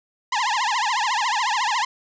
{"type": "tone with vibrato", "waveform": "sawtooth", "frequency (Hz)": 932.3, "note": "A#5", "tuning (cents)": 0, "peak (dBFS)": -16, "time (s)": [0.32, 1.85], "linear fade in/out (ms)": 5, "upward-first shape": "triangle", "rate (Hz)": 14, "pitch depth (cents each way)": 260, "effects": ["resampled to 16000 Hz", "8-bit"]}